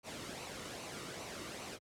pink noise with flanger, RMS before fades -45 dBFS, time 0.03-1.79 s, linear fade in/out 50 ms, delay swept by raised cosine 0.58 to 1.24 ms, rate 2.5 Hz, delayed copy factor -0.5, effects high-pass 80 Hz 12 dB/octave + low-pass 9000 Hz 12 dB/octave

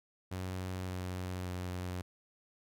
sawtooth tone with pitch steps, 92.6 / 91.54 / 90.49 Hz, F#2 / F#2 / F#2, +2 / -18 / -38 cents, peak -33 dBFS, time 0.31-2.02 s, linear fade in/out 10 ms, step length 570 ms, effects none

